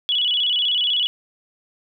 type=tone with vibrato; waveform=sine; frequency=3154 Hz; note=G7; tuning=10 cents sharp; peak=-17 dBFS; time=0.09-1.07 s; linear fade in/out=0 ms; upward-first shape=square; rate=16 Hz; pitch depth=110 cents each way; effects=none